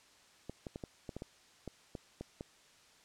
clicks, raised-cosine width 2 ms, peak -28 dBFS, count 11, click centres 0.496 / 0.668 / 0.759 / 0.838 / 1.092 / 1.166 / 1.221 / 1.677 / 1.952 / 2.21 / 2.409 s, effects white hiss -63 dBFS RMS until 3.04 s + low-pass 7000 Hz 12 dB/octave

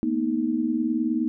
sine tone cluster, 224.6 / 243.9 / 313.8 Hz, A3 / B3 / D#4, +36 / -21 / +15 cents, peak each -29 / -25 / -25 dBFS, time 0.03-1.28 s, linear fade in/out 0 ms, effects none

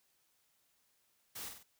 white noise with echo, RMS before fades -45 dBFS, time 1.35-1.49 s, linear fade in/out 10 ms, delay 48 ms, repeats 3, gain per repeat -5 dB, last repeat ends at 1.634 s, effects white hiss -75 dBFS RMS until 1.79 s

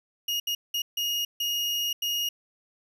35% pulse tone bursts at uneven times, 2866 Hz, F7, 44 cents sharp, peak -24 dBFS, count 6, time 0.28-0.4 / 0.47-0.55 / 0.74-0.82 / 0.97-1.25 / 1.4-1.93 / 2.02-2.29 s, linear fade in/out 5 ms, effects none

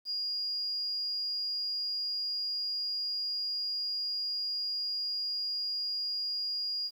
sine tone, 4848 Hz, D#8, 46 cents flat, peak -31 dBFS, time 0.05-6.91 s, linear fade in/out 50 ms, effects 10-bit

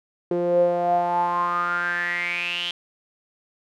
sawtooth tone with band-pass filter sweep, 174.61 Hz, F3, in tune, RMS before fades -23 dBFS, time 0.31-2.71 s, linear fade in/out 2 ms, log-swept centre 410 to 3200 Hz, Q 9.6, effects none

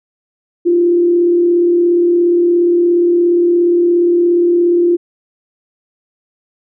sine tone with frequency modulation, 347.3 Hz, F4, 10 cents flat, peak -8 dBFS, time 0.65-4.97 s, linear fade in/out 20 ms, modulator 37.1 Hz, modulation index 0.28, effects none

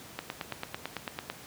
click train, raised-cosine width 0.3 ms, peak -17 dBFS, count 11, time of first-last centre 0.19-1.3 s, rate 9.01 Hz, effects pink hiss -48 dBFS RMS until 1.46 s + high-pass 100 Hz 12 dB/octave

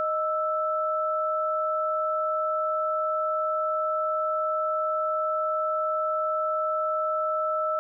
sine tone pair together, 622.3 / 1318.6 Hz, D#5 / E6, 0 / 0 cents, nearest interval octave + minor second, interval 1300 cents, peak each -27 / -26 dBFS, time 0-7.79 s, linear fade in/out 0 ms, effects none

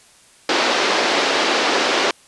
pink band-pass noise, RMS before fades -18 dBFS, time 0.49-2.11 s, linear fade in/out 2 ms, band 310 to 5300 Hz, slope 24 dB/octave, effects white hiss -50 dBFS RMS until 2.27 s + resampled to 24000 Hz

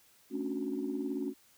sine chord, D major seventh, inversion second, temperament just, 220.2 / 275.3 / 293.7 / 367.1 Hz, A3 / C#4 / D4 / F#4, +2 / -12 / 0 / -14 cents, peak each -40 / -35 / -39 / -38 dBFS, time 0.3-1.34 s, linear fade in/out 50 ms, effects tanh soft clip ceiling -24 dBFS + white hiss -64 dBFS RMS until 1.57 s

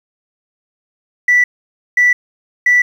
sine tone bursts, 1966 Hz, B6, 8 cents flat, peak -6 dBFS, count 3, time 1.28-2.82 s, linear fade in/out 5 ms, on 160 ms, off 530 ms, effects tanh soft clip ceiling -4 dBFS + 7-bit

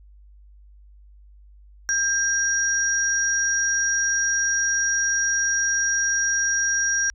sine tone pair together, 1600 / 5717 Hz, G6 / F8, +35 / +40 cents, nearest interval octave + minor seventh, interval 2205 cents, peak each -22 dBFS, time 1.89-7.1 s, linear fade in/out 0 ms, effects added 50 Hz sine -46 dBFS peak until 7.14 s

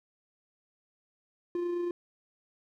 triangle tone with amplitude modulation, 349.2 Hz, F4, in tune, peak -26 dBFS, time 1.55-1.91 s, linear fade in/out 2 ms, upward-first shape sine, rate 28.5 Hz, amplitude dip 30%, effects none

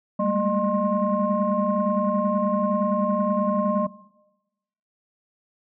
sine tone cluster, 197.1 / 207.7 / 225.6 / 609 / 1063 Hz, G3 / G#3 / A3 / D#5 / C6, +10 / 0 / +44 / -37 / +27 cents, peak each -25 / -28 / -26 / -24 / -26 dBFS, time 0.19-3.87 s, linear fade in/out 10 ms, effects noise-tail reverb RT60 1.0 s tail -20 dB re dry + tanh soft clip ceiling -11 dBFS

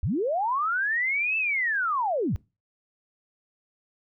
sine linear two-way sweep, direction up then down, 55.8 to 2658 to 55.8 Hz, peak -23 dBFS, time 0.03-2.36 s, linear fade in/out 0 ms, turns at 1.37 s, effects noise-tail reverb RT60 0.3 s tail -24 dB re dry

